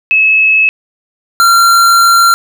sine / square tone pair in turn, 2588 / 1373.3 Hz, E7 / F6, -32 / -30 cents, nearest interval major seventh, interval 1098 cents, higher first, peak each -5 dBFS, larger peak neither, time 0.11-0.69 / 1.4-2.34 s, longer second, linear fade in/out 0 ms, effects none

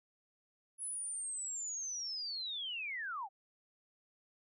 sine linear sweep, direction down, 10380 to 725 Hz, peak -38 dBFS, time 0.78-3.29 s, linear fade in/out 50 ms, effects none

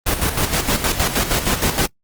pink noise with tremolo, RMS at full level -17 dBFS, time 0.06-1.87 s, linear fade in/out 10 ms, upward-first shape square, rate 6.4 Hz, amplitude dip 60%, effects noise-tail reverb RT60 0.1 s tail -25 dB re dry + Opus 24 kbps

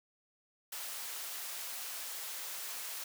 white high-pass noise, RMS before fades -42 dBFS, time 0.72-3.04 s, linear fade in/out 5 ms, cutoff 590 Hz, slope 12 dB/octave, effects none

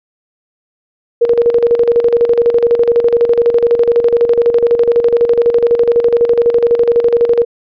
sine tone with tremolo, 472.1 Hz, A#4, 22 cents sharp, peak -5 dBFS, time 1.21-7.45 s, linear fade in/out 10 ms, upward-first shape square, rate 12 Hz, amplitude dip 65%, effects resampled to 11025 Hz

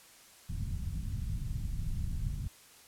pink low-pass noise, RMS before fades -35 dBFS, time 0.49-2.48 s, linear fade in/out 10 ms, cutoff 160 Hz, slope 24 dB/octave, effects white hiss -57 dBFS RMS until 2.87 s + low-pass 12000 Hz 12 dB/octave

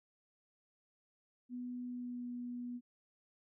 sine tone with pitch glide, 246.9 to 243.9 Hz, B3 to B3, 0 to -21 cents, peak -40 dBFS, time 1.49-2.81 s, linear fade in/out 50 ms, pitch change -21 cents, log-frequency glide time 1.85-2.28 s, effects none

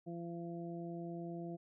harmonic tone, 170.3 Hz, F3, 43 cents flat, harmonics 1 / 2 / 3 / 4, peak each -44 / -45 / -55 / -50 dBFS, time 0.06-1.57 s, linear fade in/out 20 ms, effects none

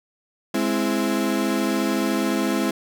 35% pulse chord, Ab augmented, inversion none, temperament equal with one note detuned, 207.7 / 261.6 / 331.3 Hz, Ab3 / C4 / E4, 0 / 0 / +9 cents, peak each -23 dBFS, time 0.54-2.71 s, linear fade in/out 5 ms, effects none

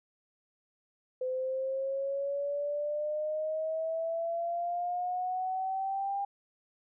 sine exponential sweep, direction up, 509 to 802 Hz, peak -30 dBFS, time 1.21-6.25 s, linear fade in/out 5 ms, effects none

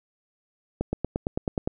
accelerating click train, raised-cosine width 2 ms, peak -12 dBFS, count 9, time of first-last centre 0.81-1.675 s, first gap 120 ms, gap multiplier 0.97, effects none

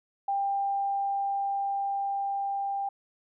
sine tone with level ramp, 794 Hz, G5, 22 cents sharp, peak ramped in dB -25 to -28 dBFS, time 0.28-2.89 s, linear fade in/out 5 ms, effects none

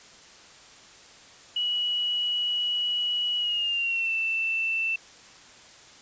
sine tone with pitch glide, 2927 to 2669 Hz, F#7 to E7, -19 to +21 cents, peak -24 dBFS, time 1.56-4.96 s, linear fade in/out 5 ms, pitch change -160 cents, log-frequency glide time 3.37-4.13 s, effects white hiss -50 dBFS RMS until 6.01 s + resampled to 16000 Hz

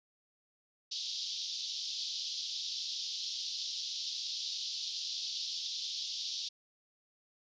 white band-pass noise, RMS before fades -39 dBFS, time 0.91-6.49 s, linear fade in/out 10 ms, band 3300 to 5500 Hz, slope 48 dB/octave, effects resampled to 16000 Hz

